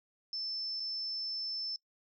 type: tone with dropouts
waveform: sine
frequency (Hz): 5290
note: E8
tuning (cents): +5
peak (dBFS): -35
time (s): 0.33-1.76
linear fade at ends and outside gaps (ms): 1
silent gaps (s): 0.798-0.802
effects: noise-tail reverb RT60 0.1 s tail -23 dB re dry